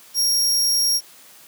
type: tone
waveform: sawtooth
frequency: 5590 Hz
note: F8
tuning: 1 cent sharp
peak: -14 dBFS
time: 0.14-1.01 s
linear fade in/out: 50 ms
effects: white hiss -47 dBFS RMS until 1.47 s + high-pass 150 Hz 12 dB/octave